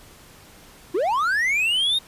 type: linear sweep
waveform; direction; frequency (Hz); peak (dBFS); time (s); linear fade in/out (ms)
triangle; up; 311.1 to 3758; -17; 0.94-1.99; 10
effects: pink hiss -48 dBFS RMS until 2.07 s + resampled to 32000 Hz